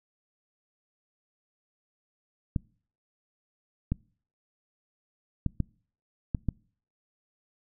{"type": "clicks", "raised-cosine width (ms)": 5, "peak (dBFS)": -14, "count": 6, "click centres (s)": [2.562, 3.92, 5.463, 5.603, 6.348, 6.487], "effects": ["noise-tail reverb RT60 0.5 s tail -26 dB re dry"]}